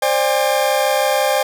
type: tone cluster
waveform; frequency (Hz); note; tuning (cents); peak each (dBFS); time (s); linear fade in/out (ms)
40% pulse; 528 / 594 / 808; C5 / D5 / G#5; +16 / +20 / -48; -18; 0.02-1.43; 5
effects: none